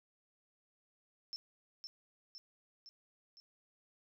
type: tone with echo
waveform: sine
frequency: 5340 Hz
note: E8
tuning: 22 cents sharp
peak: -40 dBFS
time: 1.33-1.36 s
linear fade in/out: 0 ms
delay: 510 ms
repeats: 4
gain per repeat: -4 dB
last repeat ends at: 3.4 s
effects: none